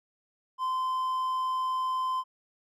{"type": "tone", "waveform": "triangle", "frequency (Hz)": 1032, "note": "C6", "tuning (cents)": -24, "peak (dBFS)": -25, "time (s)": [0.58, 2.24], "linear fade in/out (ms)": 50, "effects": []}